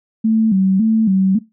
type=tone with vibrato; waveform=sine; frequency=205.5 Hz; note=G#3; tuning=18 cents flat; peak=-11 dBFS; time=0.24-1.39 s; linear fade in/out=10 ms; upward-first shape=square; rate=1.8 Hz; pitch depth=130 cents each way; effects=noise-tail reverb RT60 0.2 s tail -18 dB re dry